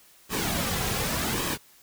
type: noise with flanger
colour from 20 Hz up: pink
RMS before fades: -28 dBFS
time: 0.29-1.58 s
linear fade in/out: 50 ms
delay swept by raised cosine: 1.4 to 3.4 ms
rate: 0.86 Hz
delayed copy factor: -0.55
effects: white hiss -56 dBFS RMS until 1.82 s